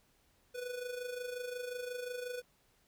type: tone with amplitude modulation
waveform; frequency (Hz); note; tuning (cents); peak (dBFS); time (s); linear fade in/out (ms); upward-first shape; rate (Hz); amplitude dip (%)
square; 493.9; B4; 0; -37; 0.54-2.42; 20; sine; 25.6; 60
effects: pink hiss -71 dBFS RMS until 2.87 s